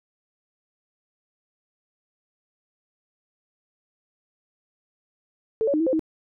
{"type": "tone with pitch steps", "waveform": "sine", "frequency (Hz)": [443.1, 562, 306.3, 326.9, 521, 317.9], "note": ["A4", "C#5", "D#4", "E4", "C5", "D#4"], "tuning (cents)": [12, 24, -27, -14, -7, 37], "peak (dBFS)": -19, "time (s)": [5.61, 5.994], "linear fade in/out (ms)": 0, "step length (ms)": 64, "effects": []}